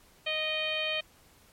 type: harmonic tone with a mistuned harmonic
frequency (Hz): 622.3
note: D#5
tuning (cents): 0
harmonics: 1 / 2 / 3 / 4 / 5 / 6 / 7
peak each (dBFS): -35 / -44 / -39 / -33 / -33 / -41 / -45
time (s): 0.26-1.01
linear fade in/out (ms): 10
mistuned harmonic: 4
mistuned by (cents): -21
effects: pink hiss -60 dBFS RMS until 1.52 s + MP3 64 kbps